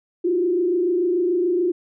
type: tone with frequency modulation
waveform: sine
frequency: 354.4 Hz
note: F4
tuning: 25 cents sharp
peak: -17 dBFS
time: 0.24-1.72 s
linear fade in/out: 10 ms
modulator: 26.9 Hz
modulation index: 0.78
effects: none